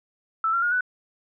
sine tone with pitch steps, 1319 / 1373.4 / 1430.1 / 1489.1 Hz, E6 / F6 / F6 / F#6, +1 / -29 / +41 / +11 cents, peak -20 dBFS, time 0.44-0.808 s, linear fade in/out 2 ms, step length 92 ms, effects none

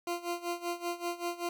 20% pulse tone with tremolo, 346.7 Hz, F4, 13 cents flat, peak -26 dBFS, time 0.07-1.49 s, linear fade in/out 2 ms, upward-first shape sine, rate 5.2 Hz, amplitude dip 85%, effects none

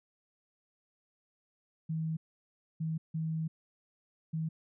sine tone bursts at uneven times, 160 Hz, D#3, 49 cents sharp, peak -31 dBFS, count 4, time 1.89-2.17 / 2.8-2.98 / 3.14-3.48 / 4.33-4.49 s, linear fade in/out 10 ms, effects none

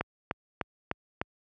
click train, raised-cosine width 0.5 ms, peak -14 dBFS, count 5, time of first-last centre 0.01-1.215 s, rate 3.32 Hz, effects high-pass 60 Hz 12 dB/octave

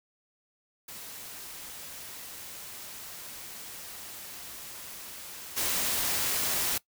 white noise with level steps, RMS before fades -43 / -29 dBFS, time 0.88-6.78 s, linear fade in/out 5 ms, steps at 5.56 s, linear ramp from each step 20 ms, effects noise-tail reverb RT60 0.1 s tail -20 dB re dry

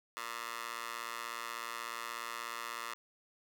15% pulse tone with high-pass filter, 116.54 Hz, A#2, in tune, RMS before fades -42 dBFS, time 0.17-2.94 s, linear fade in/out 0 ms, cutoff 1200 Hz, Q 1.5, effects none

